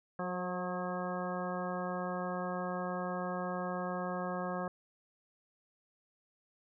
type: harmonic tone with a mistuned harmonic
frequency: 181.1 Hz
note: F#3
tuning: 37 cents flat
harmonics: 1 / 2 / 3 / 4 / 5 / 6 / 7 / 9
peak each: -39 / -44 / -40 / -42 / -48 / -43 / -45 / -47 dBFS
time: 0.19-4.68 s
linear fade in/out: 2 ms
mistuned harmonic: 3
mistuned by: -19 cents
effects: none